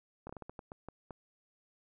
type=slowing click train; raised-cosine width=1 ms; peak=-30 dBFS; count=10; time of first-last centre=0.27-1.107 s; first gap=24 ms; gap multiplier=1.32; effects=none